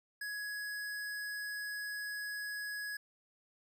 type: tone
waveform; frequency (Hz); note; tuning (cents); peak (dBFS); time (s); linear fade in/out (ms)
square; 1674; G#6; +13; -39; 0.21-2.97; 5
effects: none